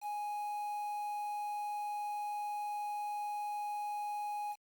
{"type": "tone with quantisation", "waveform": "triangle", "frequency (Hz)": 830.6, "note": "G#5", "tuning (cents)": 0, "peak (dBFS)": -34, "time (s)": [0.01, 4.56], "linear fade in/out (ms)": 50, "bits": 9, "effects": ["Opus 48 kbps"]}